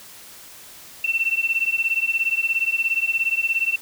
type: beating tone pair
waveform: sine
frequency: 2683 / 2700 Hz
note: E7 / E7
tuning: +30 / +41 cents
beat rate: 17 Hz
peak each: -22 dBFS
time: 1.04-3.76 s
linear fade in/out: 5 ms
effects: white hiss -43 dBFS RMS until 3.81 s